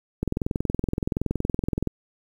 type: click train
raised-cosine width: 3 ms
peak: -11 dBFS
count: 36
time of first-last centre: 0.23-1.873 s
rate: 21.3 Hz
effects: 8-bit